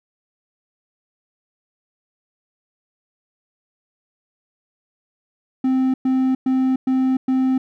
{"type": "tone bursts", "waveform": "triangle", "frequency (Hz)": 260.7, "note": "C4", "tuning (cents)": -6, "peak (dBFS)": -13, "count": 5, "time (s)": [5.64, 7.58], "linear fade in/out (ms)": 5, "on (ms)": 300, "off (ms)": 110, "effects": []}